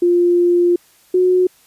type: tone pair in turn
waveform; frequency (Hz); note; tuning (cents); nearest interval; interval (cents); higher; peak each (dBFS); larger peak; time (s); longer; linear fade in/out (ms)
sine; 350 / 365.5; F4 / F#4; +4 / -21; minor second; 75; second; -10; neither; 0.02-0.76 / 1.14-1.47; first; 5
effects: white hiss -52 dBFS RMS until 1.66 s + resampled to 32000 Hz